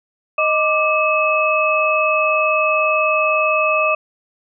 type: tone cluster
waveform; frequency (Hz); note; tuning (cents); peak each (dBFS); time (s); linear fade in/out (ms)
sine; 622 / 1180 / 2579; D#5 / D6 / E7; -1 / +8 / -39; -18; 0.38-3.95; 5
effects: none